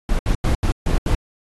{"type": "noise bursts at uneven times", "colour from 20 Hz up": "brown", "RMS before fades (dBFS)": -17, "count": 6, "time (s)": [[0.09, 0.19], [0.26, 0.35], [0.44, 0.55], [0.63, 0.72], [0.86, 0.98], [1.06, 1.15]], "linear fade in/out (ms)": 2, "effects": ["AAC 32 kbps"]}